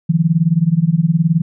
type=tone with tremolo; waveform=sine; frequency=164.81 Hz; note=E3; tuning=in tune; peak=-7 dBFS; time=0.09-1.42 s; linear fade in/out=10 ms; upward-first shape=sine; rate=19 Hz; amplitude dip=90%; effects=none